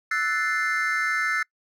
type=chord; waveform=triangle; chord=F# half-diminished seventh; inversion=third; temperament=equal; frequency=1318.5 / 1480 / 1760 / 2093 Hz; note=E6 / F#6 / A6 / C7; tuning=0 / 0 / 0 / 0 cents; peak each=-27 / -27 / -25 / -26 dBFS; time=0.11-1.43 s; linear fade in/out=5 ms; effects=noise-tail reverb RT60 0.1 s tail -25 dB re dry